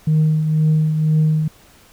sine tone with tremolo, 155.56 Hz, D#3, in tune, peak -9 dBFS, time 0.07-1.48 s, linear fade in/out 5 ms, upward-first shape triangle, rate 2 Hz, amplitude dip 55%, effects tanh soft clip ceiling -9 dBFS + pink hiss -49 dBFS RMS until 1.92 s

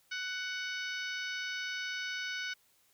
harmonic tone, 744 Hz, F#5, 9 cents sharp, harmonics 2 / 3 / 4 / 5 / 6 / 7 / 8, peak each -38 / -42 / -44 / -46 / -48 / -49 / -50 dBFS, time 0.11-2.54 s, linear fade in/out 10 ms, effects white hiss -69 dBFS RMS until 2.93 s

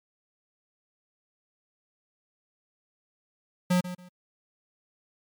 square tone with echo, 180 Hz, F#3, 47 cents flat, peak -21 dBFS, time 3.7-3.81 s, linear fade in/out 10 ms, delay 140 ms, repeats 2, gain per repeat -13 dB, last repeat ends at 4.09 s, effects MP3 96 kbps

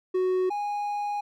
triangle tone pair in turn, 370 / 823.9 Hz, F#4 / G#5, 0 / -14 cents, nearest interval octave + major second, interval 1386 cents, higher second, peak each -20 / -25 dBFS, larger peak first, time 0.14-0.5 / 0.5-1.21 s, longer second, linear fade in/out 10 ms, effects none

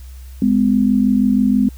sine tone pair together, 207.7 / 253.9 Hz, G#3 / B3, 0 / +48 cents, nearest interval minor third, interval 348 cents, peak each -14 dBFS, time 0.42-1.69 s, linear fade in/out 2 ms, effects added 64 Hz sine -32 dBFS peak until 1.77 s + white hiss -49 dBFS RMS until 1.77 s

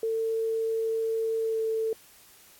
sine tone with pitch glide, 448.7 to 444.6 Hz, A4 to A4, +34 to +18 cents, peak -25 dBFS, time 0.03-1.93 s, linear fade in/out 2 ms, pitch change -16 cents, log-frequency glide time 1.4-1.61 s, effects white hiss -55 dBFS RMS until 2.59 s + AAC 64 kbps

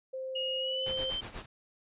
sine tone, 523.3 Hz, C5, in tune, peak -35 dBFS, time 0.13-1.11 s, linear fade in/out 10 ms
sine tone with pitch glide, 2870 to 3112 Hz, F7 to G7, +47 to -13 cents, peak -32 dBFS, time 0.35-1.21 s, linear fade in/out 10 ms, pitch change +140 cents, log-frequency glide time 0.59-0.97 s
pink noise with tremolo, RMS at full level -40 dBFS, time 0.86-1.46 s, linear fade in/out 5 ms, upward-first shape sine, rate 8.2 Hz, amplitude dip 75%
effects resampled to 8000 Hz

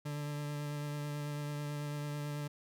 40% pulse tone with vibrato, 146.83 Hz, D3, in tune, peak -36 dBFS, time 0.05-2.48 s, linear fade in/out 10 ms, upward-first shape triangle, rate 9.1 Hz, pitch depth 17 cents each way, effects none

